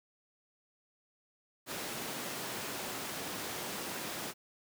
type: high-pass noise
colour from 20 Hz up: pink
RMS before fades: -40 dBFS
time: 1.66-4.34 s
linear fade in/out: 50 ms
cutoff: 200 Hz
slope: 12 dB/octave
effects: none